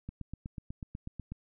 click train, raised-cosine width 5 ms, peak -27 dBFS, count 11, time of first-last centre 0.09-1.32 s, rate 8.13 Hz, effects none

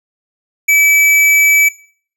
square tone, 2300 Hz, D7, 37 cents flat, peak -8 dBFS, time 0.68-1.69 s, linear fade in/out 10 ms, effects noise-tail reverb RT60 0.5 s tail -19 dB re dry

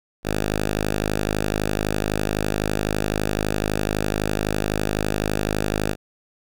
5% pulse tone, 51.91 Hz, G#1, in tune, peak -10 dBFS, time 0.23-5.96 s, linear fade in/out 50 ms, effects none

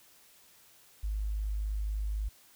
sine tone, 51.91 Hz, G#1, in tune, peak -30 dBFS, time 1.03-2.29 s, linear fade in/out 10 ms, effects white hiss -60 dBFS RMS until 2.55 s

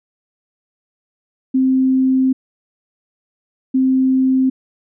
sine tone bursts at uneven times, 261.6 Hz, C4, in tune, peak -11 dBFS, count 2, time 1.54-2.33 / 3.74-4.5 s, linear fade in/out 10 ms, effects none

